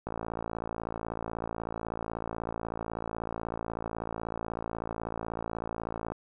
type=click train; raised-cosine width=1 ms; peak=-20 dBFS; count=341; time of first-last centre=0.07-6.12 s; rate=56.2 Hz; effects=none